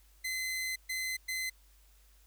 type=tone bursts at uneven times; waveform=sawtooth; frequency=2047 Hz; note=C7; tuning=38 cents flat; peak=-30 dBFS; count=3; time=0.24-0.76 / 0.89-1.17 / 1.28-1.5 s; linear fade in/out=10 ms; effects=added 50 Hz sine -60 dBFS peak until 2.26 s + white hiss -67 dBFS RMS until 2.26 s